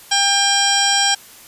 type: harmonic tone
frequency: 798 Hz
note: G5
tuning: 31 cents sharp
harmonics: 1 / 2 / 3 / 4 / 5 / 6 / 7 / 9 / 10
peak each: -20 / -21 / -27 / -19 / -26 / -27 / -19 / -26 / -25 dBFS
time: 0.11-1.15 s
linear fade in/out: 10 ms
effects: white hiss -42 dBFS RMS until 1.47 s + resampled to 32000 Hz